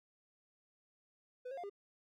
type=tone with pitch steps; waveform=triangle; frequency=501 / 542 / 702 / 402.8 Hz; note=B4 / C#5 / F5 / G4; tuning=+25 / -39 / +9 / +47 cents; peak=-40 dBFS; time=1.45-1.698 s; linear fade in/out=10 ms; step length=62 ms; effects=none